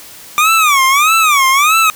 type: tone with vibrato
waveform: 25% pulse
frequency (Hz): 1184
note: D6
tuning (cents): +14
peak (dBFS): -4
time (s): 0.38-1.9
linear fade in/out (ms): 0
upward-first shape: sine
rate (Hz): 1.6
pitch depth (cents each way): 200
effects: white hiss -35 dBFS RMS until 1.95 s